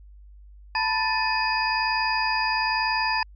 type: tone cluster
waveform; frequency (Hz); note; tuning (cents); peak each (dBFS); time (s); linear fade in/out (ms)
sine; 884 / 985 / 1761 / 2514 / 4882; A5 / B5 / A6 / D#7 / D#8; +8 / -5 / +1 / +17 / -34; -26 / -28 / -27 / -29 / -29; 0.75-3.23; 2
effects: added 50 Hz sine -44 dBFS peak until 3.35 s + MP3 96 kbps